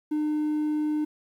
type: tone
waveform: triangle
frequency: 302.9 Hz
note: D#4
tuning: 46 cents flat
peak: -21 dBFS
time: 0.11-1.05 s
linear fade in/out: 10 ms
effects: tanh soft clip ceiling -17 dBFS + 10-bit